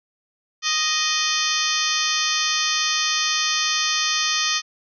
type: harmonic tone with a mistuned harmonic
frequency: 622.3 Hz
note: D#5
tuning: in tune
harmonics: 2 / 3 / 4 / 5 / 6 / 7 / 8 / 9 / 10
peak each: -28 / -28 / -28 / -28 / -28 / -28 / -28 / -28 / -28 dBFS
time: 0.62-4.62 s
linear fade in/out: 50 ms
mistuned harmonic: 6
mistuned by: -93 cents
effects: none